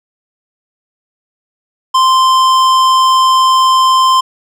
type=tone with hard clipping; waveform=sine; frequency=1042 Hz; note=C6; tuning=7 cents flat; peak=-8 dBFS; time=1.94-4.21 s; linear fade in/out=10 ms; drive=13 dB; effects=none